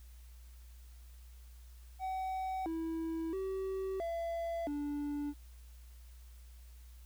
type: tone with pitch steps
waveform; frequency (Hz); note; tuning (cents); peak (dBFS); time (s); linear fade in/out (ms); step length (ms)
triangle; 756 / 326.2 / 382.7 / 673 / 290.7; F#5 / E4 / G4 / E5 / D4; +37 / -18 / -42 / +36 / -18; -33; 1.99-5.34; 50; 670
effects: added 60 Hz sine -51 dBFS peak until 7.05 s + white hiss -66 dBFS RMS until 7.05 s